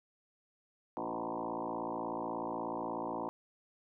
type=tone with frequency modulation; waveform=sine; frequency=623 Hz; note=D#5; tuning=2 cents sharp; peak=-35 dBFS; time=0.97-3.29 s; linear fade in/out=0 ms; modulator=56.5 Hz; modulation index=6.9; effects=none